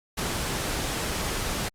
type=noise; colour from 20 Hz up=pink; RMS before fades=-29 dBFS; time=0.17-1.69 s; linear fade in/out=10 ms; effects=low-pass 12000 Hz 12 dB/octave + Opus 48 kbps